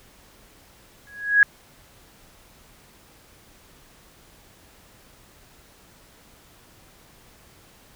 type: tone with exponential growth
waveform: sine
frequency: 1661.2 Hz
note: G#6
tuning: in tune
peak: -8 dBFS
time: 1.07-1.43 s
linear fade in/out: 1 ms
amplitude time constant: 78 ms
effects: pink hiss -53 dBFS RMS until 7.95 s